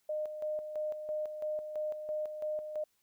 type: tone with tremolo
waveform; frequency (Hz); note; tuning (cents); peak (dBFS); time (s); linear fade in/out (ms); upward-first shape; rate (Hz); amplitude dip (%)
sine; 611; D#5; -32; -32; 0.09-2.84; 5; square; 3; 55
effects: white hiss -75 dBFS RMS until 3.02 s